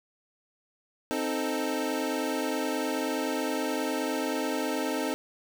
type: chord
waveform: 25% pulse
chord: A diminished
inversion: first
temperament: equal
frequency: 261.6 / 311.1 / 440 Hz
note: C4 / Eb4 / A4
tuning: 0 / 0 / 0 cents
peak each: -28 / -28 / -30 dBFS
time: 1.11-5.14 s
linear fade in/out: 0 ms
effects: 9-bit